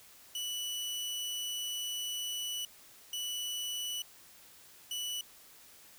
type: tone bursts at uneven times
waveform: sawtooth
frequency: 2960 Hz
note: F#7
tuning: in tune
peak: -32 dBFS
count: 3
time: 0.35-2.65 / 3.13-4.02 / 4.91-5.21 s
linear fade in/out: 2 ms
effects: white hiss -57 dBFS RMS until 5.98 s